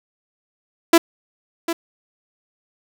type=tone with echo; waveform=sawtooth; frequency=334.7 Hz; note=E4; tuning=26 cents sharp; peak=-4 dBFS; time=0.93-0.98 s; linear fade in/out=5 ms; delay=750 ms; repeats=1; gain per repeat=-12 dB; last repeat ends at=1.73 s; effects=none